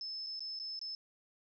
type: tone with dropouts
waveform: sine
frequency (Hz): 5240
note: E8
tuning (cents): -11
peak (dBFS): -39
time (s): 0.01-0.95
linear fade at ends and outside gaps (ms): 1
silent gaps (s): 0.264-0.268 / 0.394-0.405 / 0.59-0.598 / 0.792-0.814
effects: none